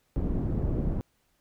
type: low-pass noise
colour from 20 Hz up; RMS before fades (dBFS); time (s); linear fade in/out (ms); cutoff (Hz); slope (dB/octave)
pink; -28; 0.16-1.01; 0; 310; 12
effects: pink hiss -71 dBFS RMS until 1.4 s